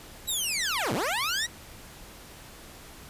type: linear two-way sweep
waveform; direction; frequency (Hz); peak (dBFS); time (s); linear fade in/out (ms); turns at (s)
15% pulse; down then up; 3951 to 94.3 to 1962; -20; 0.27-1.47; 20; 0.93
effects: pink hiss -47 dBFS RMS until 3.09 s + resampled to 32000 Hz

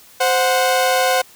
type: tone pair together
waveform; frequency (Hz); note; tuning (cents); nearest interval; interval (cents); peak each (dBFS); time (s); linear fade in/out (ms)
sawtooth; 520 / 733.7; C5 / F#5; -11 / -15; tritone; 596; -13; 0.2-1.22; 10
effects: white hiss -46 dBFS RMS until 1.35 s

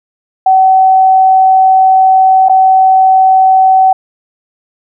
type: tone with dropouts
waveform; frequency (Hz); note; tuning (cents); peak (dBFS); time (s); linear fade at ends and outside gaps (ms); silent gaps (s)
sine; 759; F#5; +44; -3; 0.46-3.93; 5; 2.486-2.495
effects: none

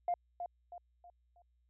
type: tone with echo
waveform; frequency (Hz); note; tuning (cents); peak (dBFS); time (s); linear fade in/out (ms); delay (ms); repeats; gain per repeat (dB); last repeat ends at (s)
sine; 702; F5; +9; -29; 0.08-0.14; 2; 320; 4; -8; 1.42
effects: tanh soft clip ceiling -25 dBFS + added 60 Hz sine -70 dBFS peak until 1.69 s

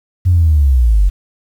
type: linear sweep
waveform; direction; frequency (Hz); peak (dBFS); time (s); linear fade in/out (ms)
sine; down; 92.5 to 44.55; -6; 0.25-1.1; 20
effects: tanh soft clip ceiling -2 dBFS + 7-bit

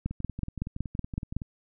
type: two click trains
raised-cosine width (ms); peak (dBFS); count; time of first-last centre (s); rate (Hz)
5; -23 / -16; 15 / 8; 0.11-1.418 / 0.06-1.366; 10.7 / 5.36
effects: none

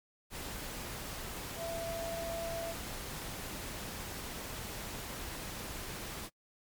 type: tone in noise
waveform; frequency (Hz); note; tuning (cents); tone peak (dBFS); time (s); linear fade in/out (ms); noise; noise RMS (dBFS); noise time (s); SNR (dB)
sine; 669; E5; +25; -37; 1.56-2.75; 50; pink; -42; 0.3-6.3; +2
effects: noise-tail reverb RT60 0.1 s tail -25 dB re dry + MP3 96 kbps

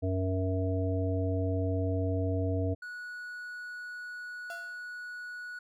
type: harmonic tone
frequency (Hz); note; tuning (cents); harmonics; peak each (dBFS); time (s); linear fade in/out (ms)
93.6; F#2; +20; 1 / 3 / 5 / 7; -29 / -34 / -36 / -37; 0.02-2.75; 20
type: tone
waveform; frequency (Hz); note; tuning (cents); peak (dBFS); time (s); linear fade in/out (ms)
triangle; 1466; F#6; -16; -37; 2.82-5.59; 5
type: tone with exponential decay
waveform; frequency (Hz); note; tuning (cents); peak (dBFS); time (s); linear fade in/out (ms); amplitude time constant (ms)
35% pulse; 683; F5; -39; -37; 4.5-4.87; 1; 80
effects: none

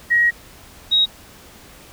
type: tone pair in turn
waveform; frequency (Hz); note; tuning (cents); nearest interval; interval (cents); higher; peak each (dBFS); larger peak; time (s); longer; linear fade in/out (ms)
sine; 1896 / 3792; A#6 / A#7; +29 / +29; octave; 1200; second; -12; neither; 0.1-0.31 / 0.91-1.06; first; 20
effects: pink hiss -44 dBFS RMS until 1.92 s

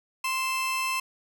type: tone pair together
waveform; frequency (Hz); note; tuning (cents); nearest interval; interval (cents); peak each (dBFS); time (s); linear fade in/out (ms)
40% pulse; 1046.5 / 2639; C6 / E7; 0 / +1; octave + major third; 1601; -28; 0.24-1; 5
effects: none

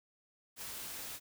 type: noise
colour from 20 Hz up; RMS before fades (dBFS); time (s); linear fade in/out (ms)
white; -44; 0.56-1.2; 50
effects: none

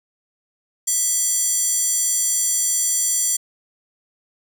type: tone with high-pass filter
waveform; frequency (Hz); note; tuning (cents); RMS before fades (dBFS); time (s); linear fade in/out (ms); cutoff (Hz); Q
square; 659.3; E5; 0; -20; 0.87-3.37; 10; 7400; 4.1
effects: none

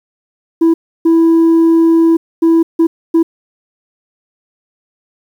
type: tone bursts at uneven times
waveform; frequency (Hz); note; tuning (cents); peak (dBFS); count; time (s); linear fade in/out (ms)
sine; 329.6; E4; 0; -3; 5; 0.61-0.74 / 1.05-2.17 / 2.42-2.63 / 2.79-2.87 / 3.14-3.23; 10
effects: tanh soft clip ceiling -5 dBFS + 7-bit

